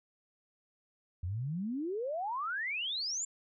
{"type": "exponential sweep", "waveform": "sine", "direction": "up", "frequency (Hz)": [82.41, 7459], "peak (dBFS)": -33, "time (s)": [1.23, 3.25], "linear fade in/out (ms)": 5, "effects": []}